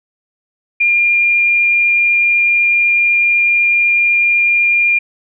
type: tone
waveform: sine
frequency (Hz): 2404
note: D7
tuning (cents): +40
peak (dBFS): -9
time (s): 0.8-4.99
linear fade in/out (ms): 10
effects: none